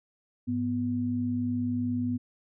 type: tone pair together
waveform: sine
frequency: 103.6 / 246.6 Hz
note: G#2 / B3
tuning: -4 / -2 cents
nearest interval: octave + minor third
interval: 1502 cents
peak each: -33 / -27 dBFS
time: 0.47-2.18 s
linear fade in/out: 20 ms
effects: none